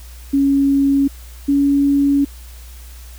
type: tone pair in turn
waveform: sine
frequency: 277.2 / 281.4 Hz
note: C#4 / C#4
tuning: 0 / +26 cents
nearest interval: unison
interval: 26 cents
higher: second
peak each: -11 dBFS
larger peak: neither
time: 0.33-1.08 / 1.48-2.25 s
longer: second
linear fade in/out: 10 ms
effects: added 60 Hz sine -34 dBFS peak until 3.18 s + white hiss -44 dBFS RMS until 3.18 s